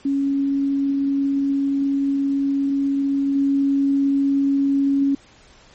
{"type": "tone with level steps", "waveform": "sine", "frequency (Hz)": 277.2, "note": "C#4", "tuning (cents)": 0, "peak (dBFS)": [-17, -15], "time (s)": [0.05, 5.15], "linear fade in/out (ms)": 5, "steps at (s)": 3.35, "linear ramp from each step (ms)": 5, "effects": ["pink hiss -50 dBFS RMS until 5.74 s", "MP3 32 kbps"]}